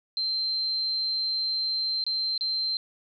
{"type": "tone with dropouts", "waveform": "sine", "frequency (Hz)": 4127, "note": "C8", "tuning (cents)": -25, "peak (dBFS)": -25, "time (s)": [0.17, 2.77], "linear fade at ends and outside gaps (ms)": 1, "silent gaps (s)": [[2.04, 2.065], [2.378, 2.409]], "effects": []}